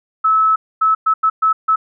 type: tone bursts at uneven times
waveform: sine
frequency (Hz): 1300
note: E6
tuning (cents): -24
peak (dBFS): -10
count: 6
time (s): 0.24-0.56 / 0.81-0.95 / 1.06-1.14 / 1.23-1.3 / 1.42-1.53 / 1.68-1.76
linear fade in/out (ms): 10
effects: none